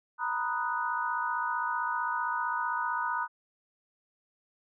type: chord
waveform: sine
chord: B major seventh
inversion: third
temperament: equal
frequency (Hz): 932.3 / 987.8 / 1244.5 / 1480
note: A#5 / B5 / D#6 / F#6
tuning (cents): 0 / 0 / 0 / 0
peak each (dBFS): -34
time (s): 0.18-3.28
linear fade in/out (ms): 50
effects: none